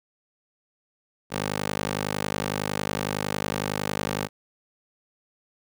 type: tone with high-pass filter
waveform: 15% pulse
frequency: 50.9 Hz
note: G#1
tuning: 34 cents flat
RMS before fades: -29 dBFS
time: 1.3-4.29 s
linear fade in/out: 50 ms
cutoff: 220 Hz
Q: 0.53
effects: none